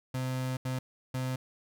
35% pulse tone bursts at uneven times, 129 Hz, C3, 24 cents flat, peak -29 dBFS, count 3, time 0.14-0.57 / 0.65-0.79 / 1.14-1.36 s, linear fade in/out 5 ms, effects none

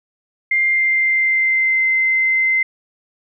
sine tone with pitch glide, 2100 to 2071 Hz, C7 to C7, +6 to -18 cents, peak -13 dBFS, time 0.51-2.63 s, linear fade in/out 5 ms, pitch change -24 cents, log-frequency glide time 0.7-1.88 s, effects none

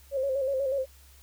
sine tone with vibrato, 539 Hz, C#5, 49 cents flat, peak -25 dBFS, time 0.11-0.86 s, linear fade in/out 50 ms, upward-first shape square, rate 8.2 Hz, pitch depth 53 cents each way, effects added 68 Hz sine -53 dBFS peak until 1.22 s + white hiss -58 dBFS RMS until 1.22 s

